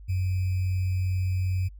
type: tone with sample-and-hold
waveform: sine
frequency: 92.5 Hz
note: F#2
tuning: in tune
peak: -23 dBFS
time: 0.08-1.69 s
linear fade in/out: 20 ms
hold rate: 2450 Hz
effects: added 50 Hz sine -42 dBFS peak until 1.79 s